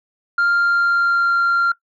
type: tone with pitch glide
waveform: sine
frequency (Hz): 1396.9 to 1384.8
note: F6 to F6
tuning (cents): 0 to -15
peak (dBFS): -11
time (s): 0.38-1.72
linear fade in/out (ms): 5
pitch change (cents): -15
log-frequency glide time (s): 0.51-1.35
effects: noise-tail reverb RT60 0.1 s tail -20 dB re dry + tanh soft clip ceiling -12 dBFS